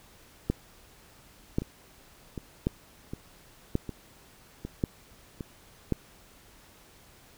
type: two click trains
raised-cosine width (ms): 3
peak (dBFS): -22 / -12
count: 6 / 6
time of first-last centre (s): 1.62-5.408 / 0.5-5.923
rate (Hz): 1.32 / 0.922
effects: pink hiss -56 dBFS RMS until 7.37 s

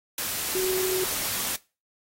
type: tone in noise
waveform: sine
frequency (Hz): 373.1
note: F#4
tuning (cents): +14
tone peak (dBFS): -25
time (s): 0.55-1.04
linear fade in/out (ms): 2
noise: white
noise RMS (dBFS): -29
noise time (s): 0.18-1.56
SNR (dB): +1
effects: noise-tail reverb RT60 0.3 s tail -21 dB re dry + AAC 48 kbps

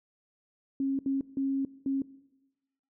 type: tone bursts at uneven times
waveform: sine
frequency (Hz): 271.6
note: C#4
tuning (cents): -35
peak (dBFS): -26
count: 4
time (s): 0.8-0.99 / 1.06-1.21 / 1.37-1.65 / 1.86-2.02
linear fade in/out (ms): 2
effects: noise-tail reverb RT60 1.0 s tail -19 dB re dry

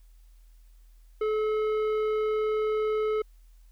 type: tone with tanh clipping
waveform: triangle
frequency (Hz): 430.5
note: A4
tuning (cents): -38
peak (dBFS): -26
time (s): 1.21-3.22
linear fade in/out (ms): 5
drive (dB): 15
effects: added 41 Hz sine -51 dBFS peak until 3.71 s + white hiss -70 dBFS RMS until 3.71 s

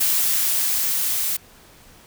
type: noise with level ramp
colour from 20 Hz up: blue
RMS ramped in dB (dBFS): -19 to -23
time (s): 0-1.37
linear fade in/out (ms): 10
effects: pink hiss -49 dBFS RMS until 2.06 s

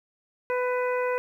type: harmonic tone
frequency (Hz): 498.4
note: B4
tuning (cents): +16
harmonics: 1 / 2 / 3 / 4 / 5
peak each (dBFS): -25 / -31 / -35 / -37 / -39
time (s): 0.5-1.18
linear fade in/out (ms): 0
effects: 10-bit

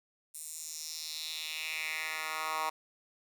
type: tone with high-pass filter sweep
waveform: 10% pulse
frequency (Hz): 157.3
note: D#3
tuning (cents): +19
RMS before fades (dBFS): -38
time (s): 0.34-2.7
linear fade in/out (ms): 10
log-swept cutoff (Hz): 9100 to 1000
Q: 2.8
effects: none

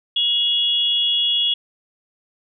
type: tone pair together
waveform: sine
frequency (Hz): 2871 / 3351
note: F7 / G#7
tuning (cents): +47 / +15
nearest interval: minor third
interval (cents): 268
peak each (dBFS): -22 / -17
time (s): 0.16-1.54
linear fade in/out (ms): 5
effects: none

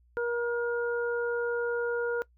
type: harmonic tone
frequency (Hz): 475.2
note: A#4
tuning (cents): +33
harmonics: 1 / 2 / 3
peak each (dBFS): -28 / -40 / -33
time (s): 0.17-2.22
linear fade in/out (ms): 0
effects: noise-tail reverb RT60 0.1 s tail -21 dB re dry + added 60 Hz sine -60 dBFS peak until 2.37 s

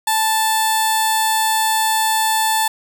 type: tone with notch filter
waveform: 15% pulse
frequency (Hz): 880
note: A5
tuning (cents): 0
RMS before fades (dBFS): -17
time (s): 0.07-2.68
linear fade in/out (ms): 5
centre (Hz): 2300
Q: 0.74
effects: none

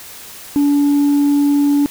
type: tone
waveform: sine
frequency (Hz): 287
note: D4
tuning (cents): -40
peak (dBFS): -8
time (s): 0.56-1.86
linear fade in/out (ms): 0
effects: tanh soft clip ceiling -9 dBFS + white hiss -35 dBFS RMS until 1.9 s

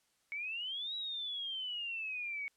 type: exponential two-way sweep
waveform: sine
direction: up then down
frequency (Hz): 2217 to 3902 to 2217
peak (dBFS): -37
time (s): 0.32-2.48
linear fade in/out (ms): 0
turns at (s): 0.95
effects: white hiss -75 dBFS RMS until 2.56 s + low-pass 10000 Hz 12 dB/octave

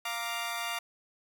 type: chord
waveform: 15% pulse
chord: Bb major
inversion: second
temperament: equal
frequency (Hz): 698.5 / 932.3 / 1174.7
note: F5 / Bb5 / D6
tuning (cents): 0 / 0 / 0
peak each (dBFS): -30 / -32 / -31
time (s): 0.05-0.79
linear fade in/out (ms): 5
effects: none

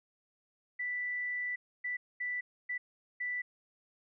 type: tone bursts at uneven times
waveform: sine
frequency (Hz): 1975.5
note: B6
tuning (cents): 0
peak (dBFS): -33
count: 5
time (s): 0.79-1.56 / 1.84-1.97 / 2.2-2.41 / 2.69-2.78 / 3.2-3.42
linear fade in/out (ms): 10
effects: none

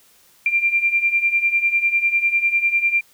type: beating tone pair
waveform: sine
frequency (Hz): 2370 / 2380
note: D7 / D7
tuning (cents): +15 / +22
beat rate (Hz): 10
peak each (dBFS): -21 / -17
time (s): 0.46-3.01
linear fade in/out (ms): 2
effects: white hiss -54 dBFS RMS until 3.13 s

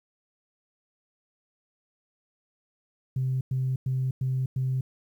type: tone bursts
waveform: sine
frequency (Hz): 130.3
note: C3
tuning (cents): -7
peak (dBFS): -23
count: 5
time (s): 3.16-4.81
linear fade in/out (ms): 5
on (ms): 250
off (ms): 100
effects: tanh soft clip ceiling -20 dBFS + 10-bit

